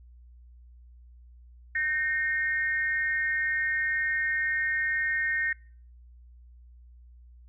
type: tone with amplitude modulation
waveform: sine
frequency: 1839 Hz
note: A#6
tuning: 24 cents flat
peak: -21 dBFS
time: 1.75-5.53 s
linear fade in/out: 5 ms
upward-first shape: sine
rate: 294 Hz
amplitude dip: 85%
effects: noise-tail reverb RT60 0.5 s tail -26 dB re dry + added 60 Hz sine -49 dBFS peak until 7.48 s